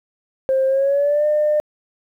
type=tone with pitch glide; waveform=sine; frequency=530 to 601.8 Hz; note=C5 to D5; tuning=+22 to +42 cents; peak=-13 dBFS; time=0.49-1.6 s; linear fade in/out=0 ms; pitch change=+220 cents; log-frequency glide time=0.67-1.26 s; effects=tanh soft clip ceiling -10 dBFS + 9-bit